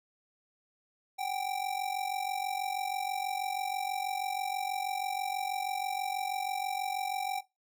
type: ring-modulated tone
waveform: square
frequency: 778 Hz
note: G5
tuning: 13 cents flat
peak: -30 dBFS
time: 1.18-7.41 s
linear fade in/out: 20 ms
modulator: 23.1 Hz
effects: noise-tail reverb RT60 0.2 s tail -18 dB re dry